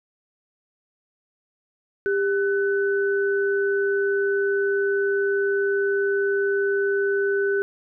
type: tone pair together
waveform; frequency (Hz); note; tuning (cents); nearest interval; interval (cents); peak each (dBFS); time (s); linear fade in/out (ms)
sine; 397.6 / 1500; G4 / F#6; +25 / +23; octave + major seventh; 2298; -20 / -26; 2.06-7.62; 0
effects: none